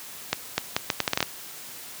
accelerating click train, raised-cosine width 0.2 ms, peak -4 dBFS, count 10, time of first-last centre 0.33-1.228 s, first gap 250 ms, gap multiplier 0.74, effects white hiss -41 dBFS RMS until 2 s + high-pass 80 Hz 12 dB/octave

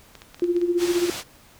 clicks, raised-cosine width 0.2 ms, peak -24 dBFS, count 7, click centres 0.153 / 0.219 / 0.345 / 0.396 / 0.442 / 0.565 / 0.615 s
sine tone with tremolo, 349.2 Hz, F4, in tune, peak -16 dBFS, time 0.42-1.1 s, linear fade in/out 2 ms, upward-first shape sine, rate 15 Hz, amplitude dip 70%
white low-pass noise, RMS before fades -33 dBFS, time 0.77-1.24 s, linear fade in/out 50 ms, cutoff 6400 Hz, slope 12 dB/octave
effects pink hiss -52 dBFS RMS until 1.59 s

